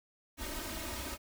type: noise with comb filter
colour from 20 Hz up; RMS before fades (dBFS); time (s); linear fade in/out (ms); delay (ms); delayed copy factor
pink; -40; 0.37-1.18; 50; 3.2; +0.95
effects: none